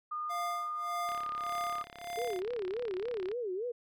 sine tone, 1220 Hz, D#6, 34 cents flat, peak -34 dBFS, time 0.11-1.83 s, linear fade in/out 10 ms
square tone with tremolo, 698.5 Hz, F5, in tune, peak -36 dBFS, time 0.29-2.41 s, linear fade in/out 20 ms, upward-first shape sine, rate 1.7 Hz, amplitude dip 95%
click train, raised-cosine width 0.3 ms, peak -29 dBFS, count 78, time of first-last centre 1.09-3.315 s, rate 34.6 Hz
sine tone with vibrato, 423.3 Hz, G#4, 33 cents sharp, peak -33 dBFS, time 2.17-3.72 s, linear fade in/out 10 ms, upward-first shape sine, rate 3.5 Hz, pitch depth 270 cents each way
effects none

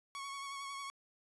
sawtooth tone with vibrato, 1108.7 Hz, C#6, in tune, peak -38 dBFS, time 0.15-0.9 s, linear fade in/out 0 ms, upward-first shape sine, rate 11 Hz, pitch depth 26 cents each way, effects resampled to 24000 Hz

